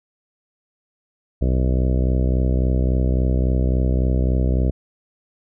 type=harmonic tone; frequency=63.6 Hz; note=C2; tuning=48 cents flat; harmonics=1 / 2 / 3 / 4 / 5 / 6 / 7 / 8 / 9 / 10; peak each=-17 / -23 / -27 / -29 / -31 / -33 / -34 / -35 / -36 / -37 dBFS; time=1.41-4.71 s; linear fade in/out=10 ms; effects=none